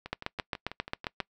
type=two click trains; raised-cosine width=0.3 ms; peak=-14 / -23 dBFS; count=9 / 8; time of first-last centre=0.13-1.202 / 0.06-1.208 s; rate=7.46 / 6.1 Hz; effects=noise-tail reverb RT60 0.1 s tail -24 dB re dry